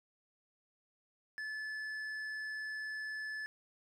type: tone with tanh clipping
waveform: sine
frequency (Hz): 1732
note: A6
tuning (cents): -28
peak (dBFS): -40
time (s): 1.38-3.46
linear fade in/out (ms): 0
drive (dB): 7
effects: none